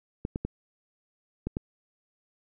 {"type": "clicks", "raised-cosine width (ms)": 3, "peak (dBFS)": -17, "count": 5, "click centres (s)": [0.251, 0.359, 0.45, 1.47, 1.569], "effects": []}